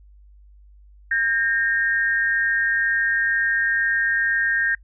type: tone pair together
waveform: sine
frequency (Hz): 1601.9 / 1844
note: G6 / A#6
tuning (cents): +37 / -19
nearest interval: major second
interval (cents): 244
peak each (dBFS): -21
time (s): 1.11-4.75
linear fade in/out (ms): 5
effects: noise-tail reverb RT60 0.1 s tail -24 dB re dry + added 50 Hz sine -46 dBFS peak until 4.83 s